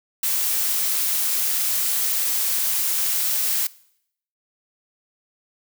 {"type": "noise", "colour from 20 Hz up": "blue", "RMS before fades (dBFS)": -22, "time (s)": [0.23, 3.67], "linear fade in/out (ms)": 5, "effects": ["noise-tail reverb RT60 0.7 s tail -21 dB re dry"]}